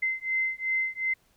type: beating tone pair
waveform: sine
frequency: 2067 / 2069.7 Hz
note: C7 / C7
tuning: -22 / -19 cents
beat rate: 2.7 Hz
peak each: -29 dBFS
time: 0.02-1.14 s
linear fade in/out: 10 ms
effects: pink hiss -66 dBFS RMS until 1.36 s